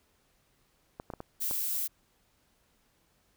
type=clicks; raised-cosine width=1 ms; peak=-25 dBFS; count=5; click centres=0.999 / 1.102 / 1.137 / 1.204 / 1.511 s
type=noise; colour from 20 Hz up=violet; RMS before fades=-32 dBFS; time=1.4-1.88 s; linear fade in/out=20 ms
effects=pink hiss -70 dBFS RMS until 3.36 s